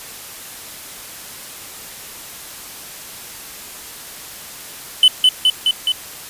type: tone with echo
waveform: triangle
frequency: 3019 Hz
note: F#7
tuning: 34 cents sharp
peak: -4 dBFS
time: 5.03-5.08 s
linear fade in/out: 2 ms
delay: 210 ms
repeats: 4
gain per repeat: -2 dB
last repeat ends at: 5.92 s
effects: white hiss -34 dBFS RMS until 6.29 s + resampled to 32000 Hz